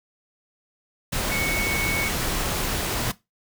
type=tone in noise; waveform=sine; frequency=2217 Hz; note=C#7; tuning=in tune; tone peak=-25 dBFS; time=1.31-2.09 s; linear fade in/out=10 ms; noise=pink; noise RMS=-26 dBFS; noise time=1.12-3.12 s; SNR=-2 dB; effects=noise-tail reverb RT60 0.2 s tail -18 dB re dry